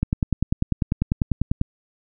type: click train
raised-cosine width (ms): 5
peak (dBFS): -7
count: 17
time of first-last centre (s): 0.03-1.614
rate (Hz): 10.1
effects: none